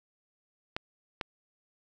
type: clicks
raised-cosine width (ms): 0.3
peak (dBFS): -16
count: 2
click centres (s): 0.765 / 1.212
effects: none